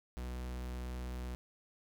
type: tone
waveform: 45% pulse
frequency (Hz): 62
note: B1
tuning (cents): +7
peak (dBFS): -39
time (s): 0.17-1.35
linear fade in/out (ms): 0
effects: none